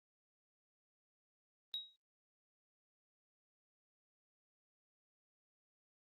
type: tone with exponential decay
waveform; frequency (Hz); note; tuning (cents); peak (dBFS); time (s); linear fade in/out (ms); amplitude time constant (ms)
sine; 3810; A#7; +37; -34; 1.74-1.96; 0; 47
effects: tanh soft clip ceiling -32 dBFS + Opus 32 kbps